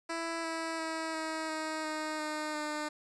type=tone with pitch steps; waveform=10% pulse; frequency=331.1 / 326.7 / 322.4 / 318.2 / 314 / 309.8 / 305.7 / 301.7 Hz; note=E4 / E4 / E4 / D#4 / D#4 / D#4 / D#4 / D4; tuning=+8 / -15 / -38 / +39 / +16 / -7 / -30 / +47 cents; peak=-26 dBFS; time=0.09-2.89 s; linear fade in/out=10 ms; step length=350 ms; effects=resampled to 22050 Hz + 10-bit